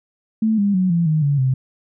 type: tone with pitch steps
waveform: sine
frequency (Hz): 220 / 201.7 / 185 / 169.64 / 155.56 / 142.65 / 130.81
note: A3 / G3 / F#3 / E3 / D#3 / C#3 / C3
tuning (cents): 0 / +50 / 0 / +50 / 0 / +50 / 0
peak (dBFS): -14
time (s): 0.42-1.54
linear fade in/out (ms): 5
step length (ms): 160
effects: none